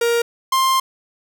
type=tone pair in turn; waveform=45% pulse; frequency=469.4 / 1053.8 Hz; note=A#4 / C6; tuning=+12 / +12 cents; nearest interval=octave + major second; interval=1400 cents; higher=second; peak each=-15 / -14 dBFS; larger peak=second; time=0.01-0.22 / 0.52-0.8 s; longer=second; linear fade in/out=5 ms; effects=none